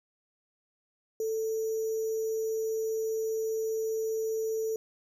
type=tone with sample-and-hold; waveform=sine; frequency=442.5 Hz; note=A4; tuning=10 cents sharp; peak=-28 dBFS; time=1.2-4.76 s; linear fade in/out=2 ms; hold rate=6300 Hz; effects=none